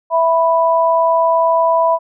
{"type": "tone pair together", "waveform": "sine", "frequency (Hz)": [659.3, 987.8], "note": ["E5", "B5"], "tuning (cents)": [0, 0], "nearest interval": "perfect fifth", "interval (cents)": 700, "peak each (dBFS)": -13, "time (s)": [0.1, 1.99], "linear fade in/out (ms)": 50, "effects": []}